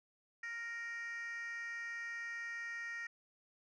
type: tone with frequency modulation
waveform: sine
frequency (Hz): 1864.7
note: A#6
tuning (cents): 0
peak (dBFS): -38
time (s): 0.43-3.07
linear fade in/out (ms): 5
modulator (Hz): 473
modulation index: 0.61
effects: tanh soft clip ceiling -40 dBFS